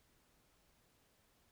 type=silence; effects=pink hiss -73 dBFS RMS until 1.51 s